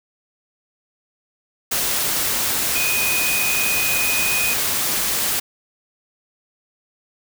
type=tone in noise; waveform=sine; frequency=2489 Hz; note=D#7; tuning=in tune; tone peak=-21 dBFS; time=2.75-4.54 s; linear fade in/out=10 ms; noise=white; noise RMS=-21 dBFS; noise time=1.71-5.4 s; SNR=-3 dB; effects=none